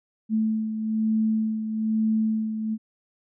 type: beating tone pair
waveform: sine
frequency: 219 / 220.1 Hz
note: A3 / A3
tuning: -8 / +1 cents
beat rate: 1.1 Hz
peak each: -22 / -30 dBFS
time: 0.29-2.78 s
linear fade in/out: 50 ms
effects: none